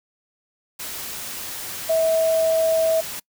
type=tone in noise; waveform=sine; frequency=648 Hz; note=E5; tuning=30 cents flat; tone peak=-16 dBFS; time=1.89-3.01 s; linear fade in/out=10 ms; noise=white; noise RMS=-32 dBFS; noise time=0.79-3.2 s; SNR=+13 dB; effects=noise-tail reverb RT60 0.1 s tail -25 dB re dry